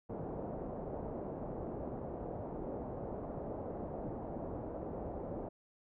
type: low-pass noise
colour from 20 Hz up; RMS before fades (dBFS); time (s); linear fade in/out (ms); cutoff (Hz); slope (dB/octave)
white; -42; 0.09-5.49; 10; 680; 24
effects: none